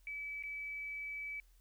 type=tone with dropouts; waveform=sine; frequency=2296 Hz; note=D7; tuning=40 cents flat; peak=-40 dBFS; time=0.07-1.4 s; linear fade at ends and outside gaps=1 ms; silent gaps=0.426-0.436 s; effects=added 42 Hz sine -62 dBFS peak until 1.6 s + white hiss -74 dBFS RMS until 1.6 s